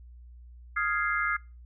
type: chord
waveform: sine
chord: F minor seventh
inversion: third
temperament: equal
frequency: 1244.5 / 1396.9 / 1661.2 / 2093 Hz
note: Eb6 / F6 / Ab6 / C7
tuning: 0 / 0 / 0 / 0 cents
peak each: -31 dBFS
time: 0.76-1.37 s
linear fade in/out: 10 ms
effects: noise-tail reverb RT60 0.3 s tail -24 dB re dry + added 60 Hz sine -46 dBFS peak until 1.65 s